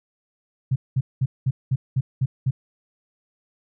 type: tone bursts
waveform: sine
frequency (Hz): 130.81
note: C3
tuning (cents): 0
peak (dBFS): -17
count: 8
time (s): 0.71-2.51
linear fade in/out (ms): 10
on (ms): 50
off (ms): 200
effects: none